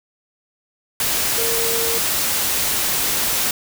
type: tone in noise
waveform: sine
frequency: 460 Hz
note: A#4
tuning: 23 cents flat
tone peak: -24 dBFS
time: 1.38-1.98 s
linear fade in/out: 2 ms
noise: white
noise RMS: -20 dBFS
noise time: 1-3.51 s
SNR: -7 dB
effects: none